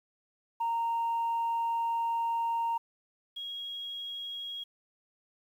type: tone pair in turn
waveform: sine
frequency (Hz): 925 / 3296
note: A#5 / G#7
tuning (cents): -14 / -14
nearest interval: octave + minor seventh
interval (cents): 2200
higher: second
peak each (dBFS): -26 / -36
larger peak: first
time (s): 0.6-2.78 / 3.36-4.64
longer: first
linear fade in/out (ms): 10
effects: tanh soft clip ceiling -25 dBFS + 10-bit